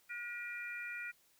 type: harmonic tone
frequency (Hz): 480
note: B4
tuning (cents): -49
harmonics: 3 / 4 / 5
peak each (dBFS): -45 / -46 / -44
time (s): 0.09-1.12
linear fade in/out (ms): 20
effects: white hiss -70 dBFS RMS until 1.39 s